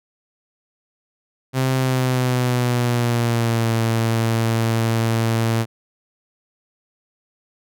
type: tone with pitch glide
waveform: sawtooth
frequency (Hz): 130.81 to 113.88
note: C3 to A#2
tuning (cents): 0 to -40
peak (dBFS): -13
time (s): 1.53-5.66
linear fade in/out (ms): 50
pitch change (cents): -240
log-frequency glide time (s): 1.76-3.72
effects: none